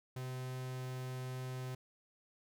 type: tone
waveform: 45% pulse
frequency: 128.4 Hz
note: C3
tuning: 32 cents flat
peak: -40 dBFS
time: 0.16-1.75 s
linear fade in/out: 5 ms
effects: none